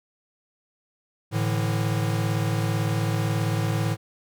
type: chord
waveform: square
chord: A suspended fourth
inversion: none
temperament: equal with one note detuned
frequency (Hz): 109.24 / 146.83 / 164.81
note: A2 / D3 / E3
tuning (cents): -12 / 0 / 0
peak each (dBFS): -25 / -30 / -30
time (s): 1.31-3.97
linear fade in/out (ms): 50
effects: none